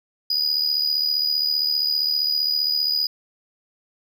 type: tone with amplitude modulation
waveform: triangle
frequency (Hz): 4931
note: D#8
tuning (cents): -16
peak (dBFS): -15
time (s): 0.3-3.07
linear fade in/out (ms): 5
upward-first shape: sine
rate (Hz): 75.2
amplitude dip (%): 65
effects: none